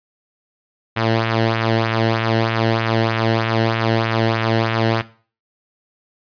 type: tone with flanger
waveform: sawtooth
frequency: 113 Hz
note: A2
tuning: 47 cents sharp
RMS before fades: -18 dBFS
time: 0.96-5.02 s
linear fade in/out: 10 ms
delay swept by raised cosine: 0.2 to 0.86 ms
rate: 3.2 Hz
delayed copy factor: -0.65
effects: noise-tail reverb RT60 0.4 s tail -17 dB re dry + resampled to 11025 Hz